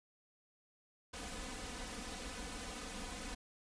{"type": "noise with comb filter", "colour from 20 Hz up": "pink", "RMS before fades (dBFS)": -45, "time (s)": [1.13, 3.35], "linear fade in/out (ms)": 10, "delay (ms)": 4, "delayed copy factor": 0.95, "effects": ["resampled to 22050 Hz"]}